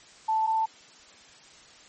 sine tone pair in turn, 880 / 886.1 Hz, A5 / A5, 0 / +12 cents, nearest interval unison, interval 12 cents, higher second, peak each -22 dBFS, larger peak neither, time 0.28-0.47 / 0.47-0.66 s, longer neither, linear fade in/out 10 ms, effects white hiss -52 dBFS RMS until 1.88 s + MP3 32 kbps

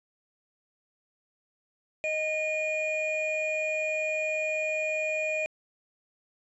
triangle tone pair together, 622.1 / 2437 Hz, D#5 / D#7, 0 / -37 cents, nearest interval 2 octaves, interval 2363 cents, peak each -28 dBFS, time 2.04-5.46 s, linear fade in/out 0 ms, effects resampled to 22050 Hz

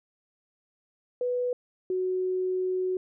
sine tone pair in turn, 493.9 / 370 Hz, B4 / F#4, 0 / 0 cents, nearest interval perfect fourth, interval 500 cents, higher first, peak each -25 dBFS, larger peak neither, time 1.21-1.53 / 1.9-2.97 s, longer second, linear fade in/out 2 ms, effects none

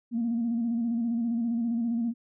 sine tone with vibrato, 233.1 Hz, A#3, in tune, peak -24 dBFS, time 0.11-2.14 s, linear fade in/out 50 ms, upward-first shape square, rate 15 Hz, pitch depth 41 cents each way, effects tanh soft clip ceiling -21 dBFS

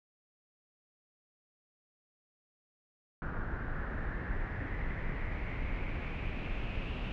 brown noise with low-pass filter sweep, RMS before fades -36 dBFS, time 3.22-7.12 s, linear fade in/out 0 ms, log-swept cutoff 1500 to 2800 Hz, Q 5.1, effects none

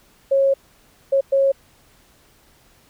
sine tone bursts at uneven times, 546 Hz, C#5, 26 cents flat, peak -13 dBFS, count 3, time 0.31-0.54 / 1.12-1.21 / 1.32-1.52 s, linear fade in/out 10 ms, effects pink hiss -55 dBFS RMS until 2.89 s

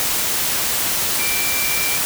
sine tone in noise, 2349 Hz, D7, in tune, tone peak -24 dBFS, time 1.19-1.97 s, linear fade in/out 0 ms, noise white, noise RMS -20 dBFS, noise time 0-2.05 s, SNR -7 dB, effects none

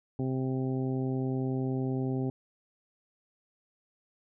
harmonic tone, 130.81 Hz, C3, in tune, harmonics 1 / 2 / 3 / 4 / 5 / 6, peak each -31 / -32 / -36 / -45 / -47 / -46 dBFS, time 0.19-2.3 s, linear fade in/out 2 ms, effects none

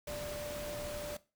sine tone in noise, 590 Hz, D5, 8 cents sharp, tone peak -40 dBFS, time 0.07-1.17 s, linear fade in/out 5 ms, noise pink, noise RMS -44 dBFS, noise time 0.07-1.17 s, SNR +1 dB, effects noise-tail reverb RT60 0.3 s tail -18 dB re dry

